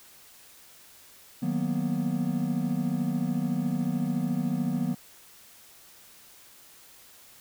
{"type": "chord", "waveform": "triangle", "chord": "B major seventh", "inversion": "first", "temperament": "equal", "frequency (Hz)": [155.56, 185, 233.1, 246.9], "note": ["D#3", "F#3", "A#3", "B3"], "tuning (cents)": [0, 0, 0, 0], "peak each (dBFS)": [-30, -29, -30, -28], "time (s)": [1.42, 4.95], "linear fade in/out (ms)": 10, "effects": ["white hiss -53 dBFS RMS until 7.4 s"]}